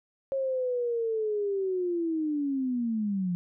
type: linear sweep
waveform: sine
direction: down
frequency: 545 to 172.7 Hz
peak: -26 dBFS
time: 0.32-3.35 s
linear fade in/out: 0 ms
effects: none